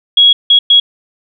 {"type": "tone bursts at uneven times", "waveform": "sine", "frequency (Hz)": 3322, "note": "G#7", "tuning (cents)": 0, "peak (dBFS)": -3, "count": 3, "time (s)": [[0.17, 0.33], [0.5, 0.59], [0.7, 0.8]], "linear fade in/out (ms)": 5, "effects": []}